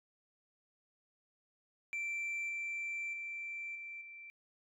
sine tone with level steps, 2344 Hz, D7, 4 cents flat, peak -33 / -35 / -39 / -43 / -48 dBFS, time 1.93-4.3 s, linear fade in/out 0 ms, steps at 2.49 / 3.13 / 3.75 / 4.01 s, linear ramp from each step 5 ms, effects tanh soft clip ceiling -35 dBFS

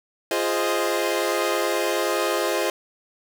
sawtooth chord, F minor seventh, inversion none, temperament equal with one note detuned, 346 / 415.3 / 523.3 / 622.3 Hz, F4 / Ab4 / C5 / Eb5, -16 / 0 / 0 / 0 cents, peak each -23 dBFS, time 0.31-2.7 s, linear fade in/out 2 ms, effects none

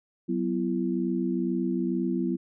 sine tone cluster, 187 / 249.2 / 336.5 Hz, F#3 / B3 / E4, +19 / +16 / +36 cents, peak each -29 dBFS, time 0.28-2.37 s, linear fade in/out 20 ms, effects none

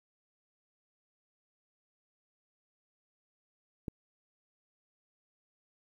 click, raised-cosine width 3 ms, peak -23 dBFS, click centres 3.882 s, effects 10-bit

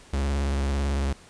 45% pulse tone with vibrato, 69.3 Hz, C#2, in tune, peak -23 dBFS, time 0.13-1.13 s, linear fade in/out 5 ms, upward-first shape sine, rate 18 Hz, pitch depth 77 cents each way, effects pink hiss -51 dBFS RMS until 1.29 s + resampled to 22050 Hz

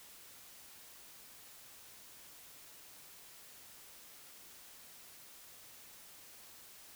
silence, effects white hiss -56 dBFS RMS until 6.95 s

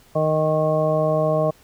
harmonic tone, 155.56 Hz, D#3, in tune, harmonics 1 / 2 / 3 / 4 / 5 / 7, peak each -23 / -30 / -25 / -19 / -31 / -29 dBFS, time 0.15-1.51 s, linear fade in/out 10 ms, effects pink hiss -53 dBFS RMS until 1.63 s

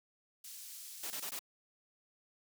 pink high-pass noise, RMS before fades -49 dBFS, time 0.44-1.31 s, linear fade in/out 5 ms, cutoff 5700 Hz, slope 12 dB/octave
white noise bursts, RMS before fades -41 dBFS, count 4, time 1.03-1.392 s, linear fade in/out 5 ms, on 74 ms, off 22 ms
effects high-pass 200 Hz 12 dB/octave

